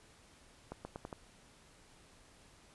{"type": "accelerating click train", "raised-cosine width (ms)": 1, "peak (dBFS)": -28, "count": 5, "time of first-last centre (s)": [0.72, 1.128], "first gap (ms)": 130, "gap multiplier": 0.84, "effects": ["pink hiss -62 dBFS RMS until 2.74 s", "resampled to 24000 Hz"]}